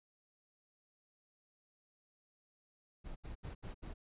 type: noise bursts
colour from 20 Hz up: brown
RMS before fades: -45 dBFS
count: 5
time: 3.04-3.94 s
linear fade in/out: 20 ms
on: 120 ms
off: 75 ms
effects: resampled to 8000 Hz

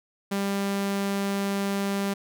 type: tone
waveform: sawtooth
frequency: 198.4 Hz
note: G3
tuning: 21 cents sharp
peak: -21 dBFS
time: 0.31-2.14 s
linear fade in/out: 10 ms
effects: none

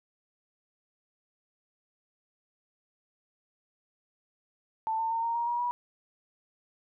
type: tone with pitch steps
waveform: sine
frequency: 886 / 899.4 / 913 / 926.8 / 940.9 / 955.1 / 969.5 Hz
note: A5 / A5 / A#5 / A#5 / A#5 / A#5 / B5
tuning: +12 / +38 / -36 / -10 / +16 / +42 / -32 cents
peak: -27 dBFS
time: 4.87-5.71 s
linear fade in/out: 0 ms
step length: 120 ms
effects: none

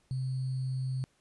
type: tone with sample-and-hold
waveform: sine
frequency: 130.4 Hz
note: C3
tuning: 5 cents flat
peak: -30 dBFS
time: 0.11-1.04 s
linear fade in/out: 0 ms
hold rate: 4410 Hz
effects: pink hiss -70 dBFS RMS until 1.2 s + resampled to 24000 Hz

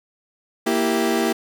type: chord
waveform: 30% pulse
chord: E diminished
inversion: second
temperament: equal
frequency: 233.1 / 329.6 / 392 Hz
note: Bb3 / E4 / G4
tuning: 0 / 0 / 0 cents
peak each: -20 dBFS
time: 0.66-1.33 s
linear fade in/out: 10 ms
effects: none

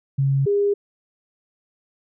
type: tone pair in turn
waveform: sine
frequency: 137 / 405.6 Hz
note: C#3 / G#4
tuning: -20 / -41 cents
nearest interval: octave + perfect fifth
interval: 1879 cents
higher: second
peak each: -16 dBFS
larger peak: neither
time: 0.18-0.46 / 0.46-0.74 s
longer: neither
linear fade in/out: 10 ms
effects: none

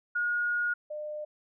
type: tone pair in turn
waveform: sine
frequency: 1438 / 602.7 Hz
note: F#6 / D5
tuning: -50 / +45 cents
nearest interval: octave + minor third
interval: 1505 cents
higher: first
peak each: -26 / -34 dBFS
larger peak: first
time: 0.15-0.74 / 0.9-1.25 s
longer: first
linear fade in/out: 10 ms
effects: none

